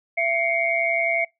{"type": "tone cluster", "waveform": "sine", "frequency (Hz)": [672, 2122, 2253], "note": ["E5", "C7", "C#7"], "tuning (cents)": [33, 24, 28], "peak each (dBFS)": -24, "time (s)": [0.17, 1.25], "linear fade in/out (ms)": 10, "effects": ["noise-tail reverb RT60 0.2 s tail -24 dB re dry"]}